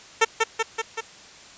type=tone with echo; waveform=10% pulse; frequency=449.7 Hz; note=A4; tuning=38 cents sharp; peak=-6 dBFS; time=0.21-0.25 s; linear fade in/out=10 ms; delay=190 ms; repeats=4; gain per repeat=-3 dB; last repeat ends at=1.01 s; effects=white hiss -46 dBFS RMS until 1.57 s + resampled to 16000 Hz